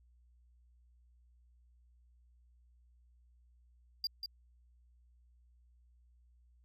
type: tone with echo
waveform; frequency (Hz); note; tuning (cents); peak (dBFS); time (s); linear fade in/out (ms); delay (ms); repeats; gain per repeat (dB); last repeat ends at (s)
triangle; 4794; D8; +35; -31; 4.04-4.07; 2; 190; 1; -6; 4.26
effects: added 60 Hz sine -63 dBFS peak until 6.64 s